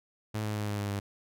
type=tone with pitch steps; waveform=sawtooth; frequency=107.5 / 106.08 / 104.68 / 103.3 / 101.94 / 100.59 Hz; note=A2 / G#2 / G#2 / G#2 / G#2 / G2; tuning=-40 / +37 / +14 / -9 / -32 / +45 cents; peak=-27 dBFS; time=0.34-1 s; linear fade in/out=10 ms; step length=110 ms; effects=none